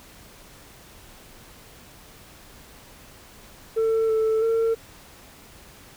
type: tone with pitch steps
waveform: sine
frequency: 447.4 / 441 / 453.6 Hz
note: A4 / A4 / A#4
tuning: +29 / +4 / -47 cents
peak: -16 dBFS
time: 3.76-4.75 s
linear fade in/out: 20 ms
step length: 330 ms
effects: tanh soft clip ceiling -18 dBFS + pink hiss -48 dBFS RMS until 5.96 s